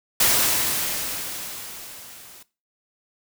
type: noise with level ramp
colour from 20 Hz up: white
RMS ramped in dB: -17 to -46 dBFS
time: 0.2-2.43 s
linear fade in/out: 5 ms
effects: noise-tail reverb RT60 0.3 s tail -19 dB re dry